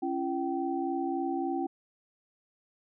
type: tone cluster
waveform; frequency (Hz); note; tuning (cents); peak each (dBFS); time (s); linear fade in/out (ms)
sine; 276.4 / 339.9 / 772; C#4 / F4 / G5; -5 / -47 / -27; -33 / -32 / -34; 0.02-1.67; 10
effects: none